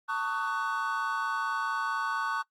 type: chord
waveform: triangle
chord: D# half-diminished seventh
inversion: second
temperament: just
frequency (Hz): 896 / 1120.1 / 1244.5 / 1493.4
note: A5 / C#6 / D#6 / F#6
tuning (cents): +31 / +18 / 0 / +16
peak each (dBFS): -33 / -30 / -36 / -31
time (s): 0.08-2.43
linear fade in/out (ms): 20
effects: noise-tail reverb RT60 0.1 s tail -21 dB re dry + Opus 32 kbps